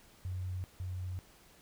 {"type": "tone pair in turn", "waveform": "sine", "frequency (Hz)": [91.9, 91.43], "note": ["F#2", "F#2"], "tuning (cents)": [-11, -20], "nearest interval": "unison", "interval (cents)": 9, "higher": "first", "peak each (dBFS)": [-35, -36], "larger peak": "first", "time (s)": [[0.25, 0.64], [0.8, 1.19]], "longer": "neither", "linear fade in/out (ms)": 0, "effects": ["pink hiss -61 dBFS RMS until 1.61 s"]}